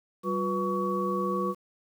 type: tone cluster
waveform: sine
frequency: 192.4 / 358.3 / 492.1 / 1127 Hz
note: G3 / F4 / B4 / C#6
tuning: -32 / +44 / -6 / +28 cents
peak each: -31 / -32 / -33 / -30 dBFS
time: 0.23-1.55 s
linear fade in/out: 50 ms
effects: 9-bit